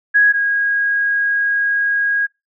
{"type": "tone pair in turn", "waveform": "sine", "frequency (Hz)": [1661.2, 1641.2], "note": ["G#6", "G#6"], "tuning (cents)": [0, -21], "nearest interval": "unison", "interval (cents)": 21, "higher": "first", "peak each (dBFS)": [-8, -14], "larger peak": "first", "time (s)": [[0.14, 0.33], [0.33, 2.27]], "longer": "second", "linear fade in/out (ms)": 20, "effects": ["noise-tail reverb RT60 0.2 s tail -23 dB re dry"]}